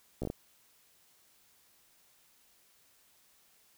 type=slowing click train; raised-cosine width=2 ms; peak=-22 dBFS; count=5; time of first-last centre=0.22-0.301 s; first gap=14 ms; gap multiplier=1.25; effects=white hiss -66 dBFS RMS until 3.77 s